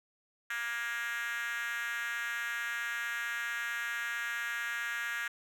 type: tone with high-pass filter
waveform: 5% pulse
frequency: 235.5 Hz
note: A#3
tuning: 18 cents sharp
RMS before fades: -36 dBFS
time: 0.5-5.28 s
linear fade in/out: 5 ms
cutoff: 1600 Hz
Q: 4.9
effects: none